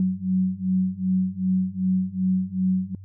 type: beating tone pair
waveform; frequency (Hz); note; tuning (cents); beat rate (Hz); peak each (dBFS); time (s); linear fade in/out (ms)
sine; 185 / 187.6; F#3 / F#3; 0 / +24; 2.6; -24 / -23; 0-2.95; 2
effects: added 96 Hz sine -39 dBFS peak until 3.04 s